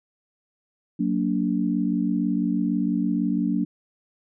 sine chord, Gb augmented, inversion none, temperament just, 185 / 231.2 / 289.1 Hz, Gb3 / Bb3 / D4, 0 / -14 / -27 cents, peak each -25 dBFS, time 0.99-3.65 s, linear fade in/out 10 ms, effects none

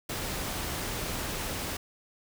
pink noise, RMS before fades -34 dBFS, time 0.09-1.77 s, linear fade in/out 5 ms, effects none

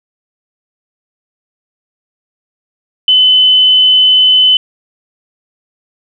sine tone, 3026 Hz, F#7, 38 cents sharp, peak -4 dBFS, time 3.08-4.57 s, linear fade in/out 2 ms, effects none

